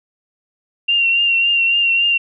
sine tone with vibrato, 2764 Hz, F7, 19 cents flat, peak -12 dBFS, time 0.88-2.18 s, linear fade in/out 10 ms, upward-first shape triangle, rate 3.6 Hz, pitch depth 37 cents each way, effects none

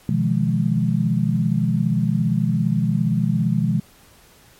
sine chord, F half-diminished seventh, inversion second, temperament just, 125.72 / 157.15 / 174.61 / 209.5 Hz, Cb3 / Eb3 / F3 / Ab3, +31 / +18 / 0 / +15 cents, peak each -22 dBFS, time 0.09-3.8 s, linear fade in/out 2 ms, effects pink hiss -51 dBFS RMS until 4.59 s + MP3 64 kbps

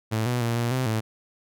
sawtooth tone with pitch steps, 110.5 / 122.8 / 116.9 / 118.6 / 129.1 / 110.6 Hz, A2 / B2 / A#2 / A#2 / C3 / A2, +8 / -9 / +5 / +30 / -23 / +9 cents, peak -19 dBFS, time 0.11-1.01 s, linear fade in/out 20 ms, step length 150 ms, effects none

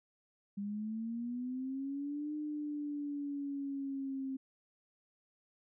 sine linear two-way sweep, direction up then down, 199 to 302.1 to 265.3 Hz, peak -36 dBFS, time 0.57-4.37 s, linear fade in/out 10 ms, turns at 2.34 s, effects none

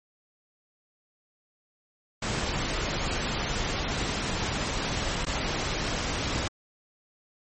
pink noise with dropouts, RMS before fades -29 dBFS, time 2.22-6.48 s, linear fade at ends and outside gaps 5 ms, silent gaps 5.252-5.265 s, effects low-pass 9000 Hz 12 dB/octave + MP3 32 kbps

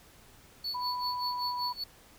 triangle tone with tremolo, 4435 Hz, C#8, in tune, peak -30 dBFS, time 0.64-1.84 s, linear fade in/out 5 ms, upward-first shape sine, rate 5.2 Hz, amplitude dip 90%
sine tone with pitch glide, 990 to 983.7 Hz, B5 to B5, +4 to -7 cents, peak -32 dBFS, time 0.74-1.73 s, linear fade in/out 10 ms, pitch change -11 cents, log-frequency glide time 1.09-1.57 s
effects pink hiss -57 dBFS RMS until 2.18 s

